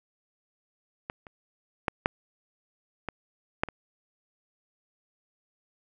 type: clicks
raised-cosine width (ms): 0.5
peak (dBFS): -18 / -30 / -10 / -7 / -17 / -8 / -23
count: 7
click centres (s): 1.099 / 1.268 / 1.882 / 2.059 / 3.087 / 3.635 / 3.687
effects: none